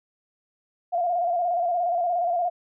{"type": "tone with vibrato", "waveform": "sine", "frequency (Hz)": 698.5, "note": "F5", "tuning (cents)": 0, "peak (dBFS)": -21, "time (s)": [0.92, 2.5], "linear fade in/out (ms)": 20, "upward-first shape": "square", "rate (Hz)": 17, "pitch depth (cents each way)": 50, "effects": []}